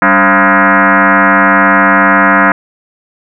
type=tone with frequency modulation; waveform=sine; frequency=196 Hz; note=G3; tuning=in tune; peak=-4 dBFS; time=0.02-2.52 s; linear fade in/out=2 ms; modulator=243 Hz; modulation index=7.1; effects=none